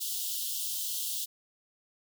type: high-pass noise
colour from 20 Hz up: white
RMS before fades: -34 dBFS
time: 0-1.26 s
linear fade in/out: 20 ms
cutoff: 2900 Hz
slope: 96 dB/octave
effects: none